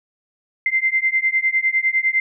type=beating tone pair; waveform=sine; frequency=2078 / 2087.9 Hz; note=C7 / C7; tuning=-12 / -4 cents; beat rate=9.9 Hz; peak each=-19 dBFS; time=0.66-2.2 s; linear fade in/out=2 ms; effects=none